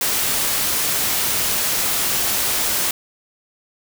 white noise, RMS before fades -20 dBFS, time 0.01-2.91 s, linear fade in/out 2 ms, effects none

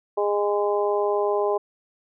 harmonic tone, 205.3 Hz, G#3, 20 cents flat, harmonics 2 / 3 / 4 / 5, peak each -22 / -26 / -28 / -30 dBFS, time 0.17-1.58 s, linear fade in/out 10 ms, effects none

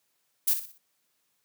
violet noise with echo, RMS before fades -23 dBFS, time 0.47-0.54 s, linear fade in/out 10 ms, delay 61 ms, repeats 4, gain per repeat -9 dB, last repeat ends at 0.784 s, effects white hiss -74 dBFS RMS until 1.44 s + high-pass 100 Hz 12 dB/octave

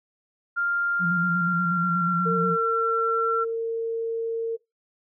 sine tone with pitch glide, 1396.9 to 1354.8 Hz, F6 to E6, 0 to +47 cents, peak -22 dBFS, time 0.56-3.45 s, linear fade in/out 20 ms, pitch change -53 cents, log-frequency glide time 1.07-2.64 s
sine tone with vibrato, 174.8 Hz, F3, 2 cents sharp, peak -24 dBFS, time 0.99-2.57 s, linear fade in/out 50 ms, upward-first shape square, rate 8.3 Hz, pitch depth 51 cents each way
sine tone, 456.1 Hz, A#4, 38 cents flat, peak -24 dBFS, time 2.25-4.57 s, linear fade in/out 20 ms
effects noise-tail reverb RT60 0.2 s tail -21 dB re dry

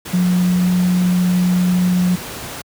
sine tone in noise, 180.1 Hz, F#3, 46 cents flat, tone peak -12 dBFS, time 0.13-2.16 s, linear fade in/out 10 ms, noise pink, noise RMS -29 dBFS, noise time 0.05-2.62 s, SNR +14 dB, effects high-pass 80 Hz 12 dB/octave

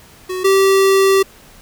square tone pair in turn, 370 / 388 Hz, F#4 / G4, 0 / -18 cents, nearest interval minor second, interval 82 cents, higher second, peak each -21 / -10 dBFS, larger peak second, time 0.29-0.44 / 0.44-1.23 s, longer second, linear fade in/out 10 ms, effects pink hiss -44 dBFS RMS until 1.61 s

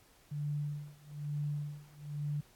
sine tone with tremolo, 146.83 Hz, D3, in tune, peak -32 dBFS, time 0.31-2.41 s, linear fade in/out 10 ms, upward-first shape sine, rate 1.1 Hz, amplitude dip 95%, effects pink hiss -64 dBFS RMS until 2.55 s + AAC 64 kbps

